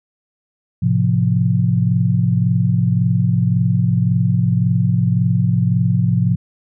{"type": "chord", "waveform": "sine", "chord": "F major", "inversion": "first", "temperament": "just", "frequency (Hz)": [109.13, 130.96, 174.61], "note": ["A2", "C3", "F3"], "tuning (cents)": [-14, 2, 0], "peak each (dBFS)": -17, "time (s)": [0.82, 6.36], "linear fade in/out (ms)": 10, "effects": []}